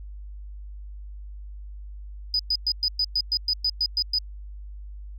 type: tone bursts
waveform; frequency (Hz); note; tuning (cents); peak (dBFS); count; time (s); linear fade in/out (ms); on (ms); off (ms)
triangle; 4978; D#8; 0; -17; 12; 2.34-4.186; 2; 53; 110
effects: tanh soft clip ceiling -18 dBFS + added 50 Hz sine -36 dBFS peak until 5.18 s